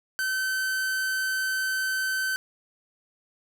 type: tone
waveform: 45% pulse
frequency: 1535 Hz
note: G6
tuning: 37 cents flat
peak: -25 dBFS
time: 0.19-2.36 s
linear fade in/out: 0 ms
effects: none